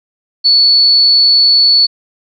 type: tone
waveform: sine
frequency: 4435 Hz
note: C#8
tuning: in tune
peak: -5 dBFS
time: 0.44-1.87 s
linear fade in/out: 20 ms
effects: none